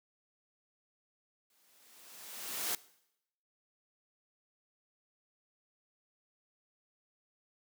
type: noise with exponential growth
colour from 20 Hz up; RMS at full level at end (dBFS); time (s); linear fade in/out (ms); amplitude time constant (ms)
white; -33; 1.5-2.75; 2; 270
effects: noise-tail reverb RT60 0.8 s tail -20 dB re dry + high-pass 200 Hz 12 dB/octave